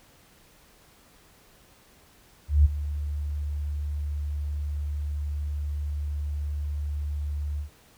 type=tone with ADSR envelope; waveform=sine; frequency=73.42 Hz; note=D2; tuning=in tune; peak=-12 dBFS; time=2.48-7.7 s; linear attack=170 ms; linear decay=19 ms; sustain=-15 dB; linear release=110 ms; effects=pink hiss -57 dBFS RMS until 7.97 s